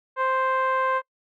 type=tone with low-pass filter; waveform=10% pulse; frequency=523.3 Hz; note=C5; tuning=in tune; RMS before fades=-23 dBFS; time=0.16-1.02 s; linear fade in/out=50 ms; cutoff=1200 Hz; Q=1.9; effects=noise-tail reverb RT60 0.1 s tail -24 dB re dry + MP3 96 kbps